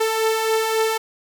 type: beating tone pair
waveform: sawtooth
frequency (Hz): 440 / 443.7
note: A4 / A4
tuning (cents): 0 / +14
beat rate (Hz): 3.7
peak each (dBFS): -22 / -15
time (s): 0-0.98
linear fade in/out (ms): 10
effects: none